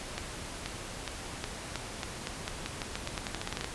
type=accelerating click train; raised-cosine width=0.2 ms; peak=-16 dBFS; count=21; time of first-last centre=0.18-3.644 s; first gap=480 ms; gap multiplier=0.87; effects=pink hiss -41 dBFS RMS until 3.74 s + resampled to 24000 Hz